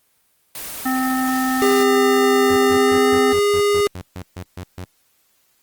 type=noise; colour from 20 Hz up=white; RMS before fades=-30 dBFS; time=0.55-1.83 s; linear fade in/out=2 ms
type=harmonic tone; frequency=259.5 Hz; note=C4; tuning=14 cents flat; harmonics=1 / 3 / 5 / 7; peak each=-19 / -24 / -26 / -27 dBFS; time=0.85-3.33 s; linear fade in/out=10 ms
type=tone with pitch glide; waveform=square; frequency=402 to 409.5 Hz; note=G4 to G#4; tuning=+44 to -24 cents; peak=-15 dBFS; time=1.62-3.87 s; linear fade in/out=0 ms; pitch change=+32 cents; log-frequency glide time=2.68-3.08 s
type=tone bursts; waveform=sawtooth; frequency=91 Hz; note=F#2; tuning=28 cents flat; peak=-25 dBFS; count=12; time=2.5-4.844 s; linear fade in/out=5 ms; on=67 ms; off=140 ms
effects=white hiss -62 dBFS RMS until 5.62 s + Opus 24 kbps